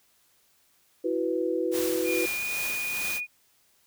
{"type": "chord", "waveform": "sine", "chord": "E suspended second", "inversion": "none", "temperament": "equal", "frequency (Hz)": [329.6, 370, 493.9], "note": ["E4", "F#4", "B4"], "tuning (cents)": [0, 0, 0], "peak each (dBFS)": -29, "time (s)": [1.04, 2.26], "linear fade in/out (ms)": 10}
{"type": "noise with tremolo", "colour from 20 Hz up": "white", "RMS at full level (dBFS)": -33, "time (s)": [1.71, 3.21], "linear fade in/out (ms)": 50, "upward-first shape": "sine", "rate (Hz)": 2.4, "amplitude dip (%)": 35}
{"type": "tone with pitch glide", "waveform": "sine", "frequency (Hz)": [2423, 2457], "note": ["D#7", "D#7"], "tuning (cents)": [-47, -22], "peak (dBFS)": -29, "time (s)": [2.04, 3.27], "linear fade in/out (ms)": 50, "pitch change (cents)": 25, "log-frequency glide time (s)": [2.36, 2.43]}
{"effects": ["white hiss -65 dBFS RMS until 3.86 s"]}